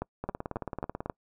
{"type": "two click trains", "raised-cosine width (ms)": 1, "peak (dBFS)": [-18, -20], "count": [5, 16], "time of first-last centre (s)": [[0.02, 1.098], [0.24, 1.06]], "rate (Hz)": [3.71, 18.3], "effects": ["noise-tail reverb RT60 0.1 s tail -26 dB re dry"]}